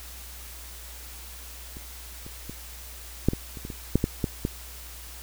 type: clicks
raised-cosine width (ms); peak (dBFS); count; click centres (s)
3; -28 / -28 / -23 / -6 / -16 / -26 / -23 / -23 / -6 / -9 / -11 / -12; 12; 1.769 / 2.265 / 2.496 / 3.286 / 3.334 / 3.572 / 3.651 / 3.702 / 3.956 / 4.041 / 4.242 / 4.451
effects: added 60 Hz sine -43 dBFS peak until 5.22 s + white hiss -44 dBFS RMS until 5.22 s